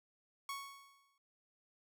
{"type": "tone with exponential decay", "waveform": "sawtooth", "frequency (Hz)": 1108.7, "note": "C#6", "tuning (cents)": 0, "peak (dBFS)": -35, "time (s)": [0.49, 1.18], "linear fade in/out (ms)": 2, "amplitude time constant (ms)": 150, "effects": []}